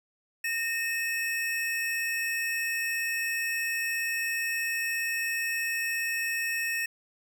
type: tone pair together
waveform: square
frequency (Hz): 1839 / 2586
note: A#6 / E7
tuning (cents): -24 / -34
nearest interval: tritone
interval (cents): 590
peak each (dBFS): -31 / -32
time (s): 0.44-6.86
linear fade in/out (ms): 5
effects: none